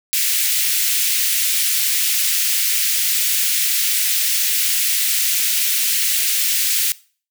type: high-pass noise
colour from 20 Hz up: white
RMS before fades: -18 dBFS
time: 0.13-6.92 s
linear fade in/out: 0 ms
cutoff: 2000 Hz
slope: 24 dB/octave
effects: noise-tail reverb RT60 0.4 s tail -20 dB re dry